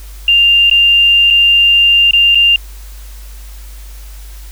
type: tone with dropouts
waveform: sine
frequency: 2794 Hz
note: F7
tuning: in tune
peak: -5 dBFS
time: 0.28-2.56 s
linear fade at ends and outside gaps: 2 ms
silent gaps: 0.699-0.712 / 1.303-1.307 / 2.11-2.133 / 2.348-2.354 s
effects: added 50 Hz sine -28 dBFS peak until 4.51 s + white hiss -40 dBFS RMS until 4.51 s